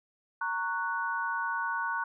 sine chord, F# major, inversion first, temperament just, 925 / 1110 / 1480 Hz, A#5 / C#6 / F#6, -14 / +2 / 0 cents, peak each -34 / -35 / -32 dBFS, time 0.41-2.04 s, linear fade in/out 5 ms, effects none

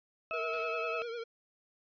harmonic tone, 648 Hz, E5, 30 cents flat, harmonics 1 / 2 / 4, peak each -38 / -38 / -38 dBFS, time 0.31-1.02 s, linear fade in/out 0 ms
square tone with vibrato, 466.2 Hz, A#4, in tune, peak -38 dBFS, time 0.33-1.24 s, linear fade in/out 10 ms, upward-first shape triangle, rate 10 Hz, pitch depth 66 cents each way
white noise with exponential decay, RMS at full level -47 dBFS, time 0.53-1.09 s, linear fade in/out 5 ms, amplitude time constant 120 ms
effects resampled to 11025 Hz

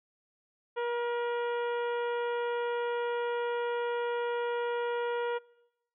harmonic tone with a mistuned harmonic, 477.6 Hz, A#4, 42 cents sharp, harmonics 1 / 2 / 3 / 4 / 5 / 6 / 7, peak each -31 / -36 / -41 / -46 / -50 / -51 / -53 dBFS, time 0.76-5.39 s, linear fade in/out 20 ms, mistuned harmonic 3, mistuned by -18 cents, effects noise-tail reverb RT60 0.9 s tail -24 dB re dry

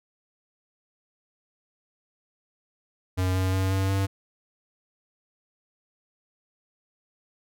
square tone with pitch steps, 92.5 / 93.68 / 94.88 / 96.09 / 97.32 Hz, F#2 / F#2 / F#2 / G2 / G2, 0 / +22 / +44 / -34 / -12 cents, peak -23 dBFS, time 3.17-4.07 s, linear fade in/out 20 ms, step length 180 ms, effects none

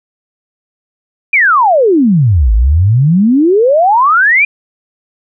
sine exponential two-way sweep, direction down then up, 2462 to 51 to 2462 Hz, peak -5 dBFS, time 1.33-4.45 s, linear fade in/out 5 ms, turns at 2.53 s, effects none

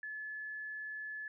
sine tone, 1721 Hz, A6, 39 cents flat, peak -40 dBFS, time 0.03-1.28 s, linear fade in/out 2 ms, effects none

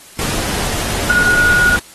sine tone in noise, 1447 Hz, F#6, 39 cents flat, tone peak -9 dBFS, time 1.1-1.76 s, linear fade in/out 0 ms, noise pink, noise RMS -20 dBFS, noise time 0.19-1.79 s, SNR +8 dB, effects white hiss -40 dBFS RMS until 1.94 s + AAC 32 kbps

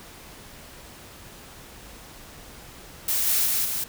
blue noise with echo, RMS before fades -24 dBFS, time 3.08-3.46 s, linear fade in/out 5 ms, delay 190 ms, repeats 2, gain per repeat -2 dB, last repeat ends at 3.84 s, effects pink hiss -45 dBFS RMS until 3.88 s

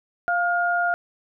sine tone pair together, 698.5 / 1419.8 Hz, F5 / F6, 0 / +28 cents, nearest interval octave, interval 1228 cents, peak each -22 dBFS, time 0.28-0.94 s, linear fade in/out 0 ms, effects none

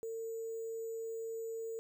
sine tone with sample-and-hold, 451.8 Hz, A4, 46 cents sharp, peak -38 dBFS, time 0.03-1.79 s, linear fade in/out 0 ms, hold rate 7350 Hz, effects none

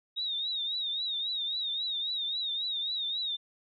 sine tone with vibrato, 3748 Hz, A#7, 9 cents sharp, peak -30 dBFS, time 0.16-3.37 s, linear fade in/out 20 ms, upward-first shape triangle, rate 3.7 Hz, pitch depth 110 cents each way, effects none

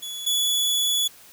sawtooth tone pair in turn, 3400 / 3415 Hz, G#7 / G#7, +40 / +48 cents, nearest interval unison, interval 8 cents, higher second, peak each -28 / -17 dBFS, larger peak second, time 0.02-0.26 / 0.26-1.08 s, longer second, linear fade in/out 10 ms, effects white hiss -49 dBFS RMS until 1.32 s

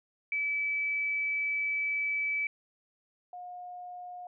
sine tone pair in turn, 2301 / 717.5 Hz, D7 / F5, -36 / +47 cents, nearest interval octave + minor sixth, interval 2017 cents, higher first, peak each -28 / -40 dBFS, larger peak first, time 0.32-2.47 / 3.33-4.27 s, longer first, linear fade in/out 2 ms, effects none

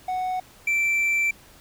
triangle tone pair in turn, 740 / 2339 Hz, F#5 / D7, 0 / -8 cents, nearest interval octave + minor sixth, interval 1992 cents, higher second, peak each -22 / -18 dBFS, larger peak second, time 0.08-0.4 / 0.67-1.31 s, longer second, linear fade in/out 5 ms, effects pink hiss -51 dBFS RMS until 1.6 s

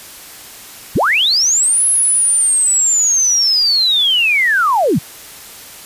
sine linear two-way sweep, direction up then down, 30.87 to 10780 to 108.3 Hz, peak -10 dBFS, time 0.95-4.99 s, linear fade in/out 10 ms, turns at 1.88 s, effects white hiss -35 dBFS RMS until 5.85 s + resampled to 32000 Hz

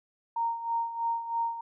sine tone with tremolo, 926 Hz, A#5, 12 cents flat, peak -25 dBFS, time 0.36-1.61 s, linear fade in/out 5 ms, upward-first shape sine, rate 3.1 Hz, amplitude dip 70%, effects none

